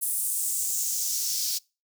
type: noise with high-pass filter sweep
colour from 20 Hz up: white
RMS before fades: -28 dBFS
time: 0.01-1.59 s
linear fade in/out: 20 ms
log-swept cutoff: 10000 to 4800 Hz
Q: 2.7
effects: noise-tail reverb RT60 0.3 s tail -26 dB re dry